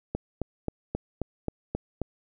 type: click train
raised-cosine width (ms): 2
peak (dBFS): -15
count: 8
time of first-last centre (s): 0.15-2.017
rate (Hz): 3.75
effects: none